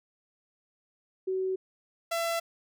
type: tone pair in turn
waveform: sine / sawtooth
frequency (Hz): 376.8 / 671.4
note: F#4 / E5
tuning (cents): +32 / +32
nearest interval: minor seventh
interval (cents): 1000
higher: second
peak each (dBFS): -27 / -24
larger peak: second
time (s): 1.27-1.56 / 2.11-2.4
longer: neither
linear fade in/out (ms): 10
effects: none